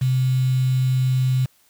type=tone with quantisation; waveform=sine; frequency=129.2 Hz; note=C3; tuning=21 cents flat; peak=-16 dBFS; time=0.01-1.46 s; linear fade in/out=10 ms; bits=6; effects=white hiss -59 dBFS RMS until 1.69 s